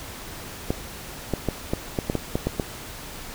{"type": "clicks", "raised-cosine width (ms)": 2, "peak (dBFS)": -9, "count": 10, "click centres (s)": [0.705, 1.337, 1.487, 1.735, 1.988, 2.099, 2.153, 2.355, 2.47, 2.598], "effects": ["pink hiss -38 dBFS RMS until 3.34 s"]}